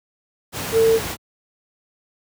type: tone in noise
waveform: sine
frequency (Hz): 450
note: A4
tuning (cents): +39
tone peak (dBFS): -12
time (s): 0.72-1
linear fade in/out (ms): 50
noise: pink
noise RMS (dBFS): -27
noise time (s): 0.52-1.17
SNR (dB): +12
effects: high-pass 80 Hz 12 dB/octave